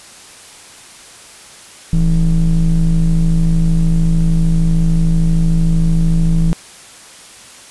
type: ring-modulated tone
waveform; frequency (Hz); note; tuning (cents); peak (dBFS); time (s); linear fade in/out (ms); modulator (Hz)
triangle; 69.3; C#2; 0; -4; 1.93-6.53; 0; 95.9
effects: white hiss -38 dBFS RMS until 7.7 s + resampled to 24000 Hz